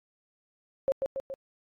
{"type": "tone with echo", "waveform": "sine", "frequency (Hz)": 540, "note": "C#5", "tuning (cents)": -45, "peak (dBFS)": -22, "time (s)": [0.88, 0.92], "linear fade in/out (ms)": 0, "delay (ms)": 140, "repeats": 3, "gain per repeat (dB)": -4, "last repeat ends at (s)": 1.34, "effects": ["AAC 64 kbps"]}